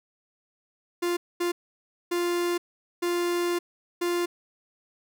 45% pulse tone bursts at uneven times, 349.2 Hz, F4, in tune, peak -24 dBFS, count 5, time 1.02-1.17 / 1.4-1.52 / 2.11-2.58 / 3.02-3.59 / 4.01-4.26 s, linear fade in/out 10 ms, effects none

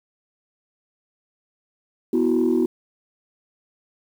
sine chord, B suspended fourth, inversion none, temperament equal with one note detuned, 246.9 / 327.7 / 370 Hz, B3 / E4 / F#4, 0 / -10 / 0 cents, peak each -20 dBFS, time 2.13-2.66 s, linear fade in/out 5 ms, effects tanh soft clip ceiling -11 dBFS + 8-bit

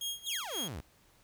sawtooth tone with tremolo, 3260 Hz, G#7, 33 cents flat, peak -30 dBFS, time 0.01-0.68 s, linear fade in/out 2 ms, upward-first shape sine, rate 3.8 Hz, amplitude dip 90%
sawtooth exponential sweep, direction down, 4024 to 58.27 Hz, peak -35 dBFS, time 0.26-0.81 s, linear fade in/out 10 ms
effects pink hiss -65 dBFS RMS until 1.23 s

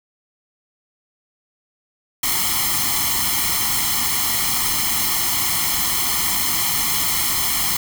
white noise with comb filter, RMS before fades -20 dBFS, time 2.23-7.77 s, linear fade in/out 5 ms, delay 0.95 ms, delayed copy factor +0.85, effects none

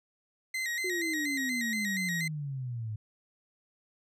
40% pulse tone with vibrato, 1975.5 Hz, B6, in tune, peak -30 dBFS, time 0.54-2.28 s, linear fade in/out 5 ms, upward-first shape square, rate 4.2 Hz, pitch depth 74 cents each way
sine exponential sweep, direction down, 373.9 to 105.1 Hz, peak -33 dBFS, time 0.84-2.96 s, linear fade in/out 5 ms
effects low-pass 12000 Hz 12 dB/octave

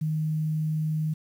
sine tone with quantisation, 155.56 Hz, D#3, in tune, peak -24 dBFS, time 0.01-1.14 s, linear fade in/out 10 ms, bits 9, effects none

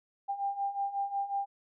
sine beating tone pair, 793 / 798.5 Hz, G5 / G5, +20 / +32 cents, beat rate 5.5 Hz, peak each -36 / -32 dBFS, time 0.28-1.46 s, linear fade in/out 20 ms, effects none

